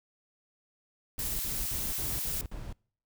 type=noise bursts; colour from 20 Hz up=brown; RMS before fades=-39 dBFS; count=6; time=1.18-2.725 s; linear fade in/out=0 ms; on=210 ms; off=57 ms
type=noise; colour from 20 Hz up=blue; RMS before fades=-34 dBFS; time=1.19-2.41 s; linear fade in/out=0 ms
effects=noise-tail reverb RT60 0.5 s tail -26 dB re dry